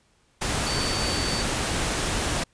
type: tone in noise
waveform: sine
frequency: 4552 Hz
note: C#8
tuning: 45 cents sharp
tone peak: -30 dBFS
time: 0.66-1.43 s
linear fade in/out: 10 ms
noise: pink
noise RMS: -26 dBFS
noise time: 0.41-2.44 s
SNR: -7 dB
effects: pink hiss -64 dBFS RMS until 2.53 s + resampled to 22050 Hz